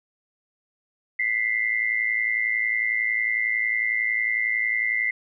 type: tone pair together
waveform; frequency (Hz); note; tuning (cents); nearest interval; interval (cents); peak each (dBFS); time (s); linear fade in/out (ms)
sine; 1989 / 2100; B6 / C7; +12 / +6; minor second; 94; -24 / -24; 1.19-5.11; 5
effects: none